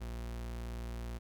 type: tone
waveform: 40% pulse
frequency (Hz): 58.5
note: A#1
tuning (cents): +7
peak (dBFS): -38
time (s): 0-1.19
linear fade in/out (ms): 20
effects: none